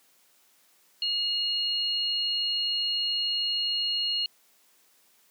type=tone pair together; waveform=sine; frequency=2870 / 4283 Hz; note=F7 / C8; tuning=+47 / +40 cents; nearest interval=perfect fifth; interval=693 cents; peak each=-28 dBFS; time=1.02-4.26 s; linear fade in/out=2 ms; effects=white hiss -63 dBFS RMS until 5.3 s + high-pass 200 Hz 12 dB/octave